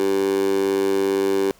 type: tone with high-pass filter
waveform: 15% pulse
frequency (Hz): 97.6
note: G2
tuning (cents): -7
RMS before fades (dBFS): -20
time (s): 0-1.51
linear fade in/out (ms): 0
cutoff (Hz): 370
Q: 4.9
effects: pink hiss -53 dBFS RMS until 1.59 s